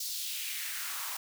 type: noise with high-pass filter sweep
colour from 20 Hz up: white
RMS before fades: -37 dBFS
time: 0-1.17 s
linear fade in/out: 5 ms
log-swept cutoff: 5000 to 880 Hz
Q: 2.1
effects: none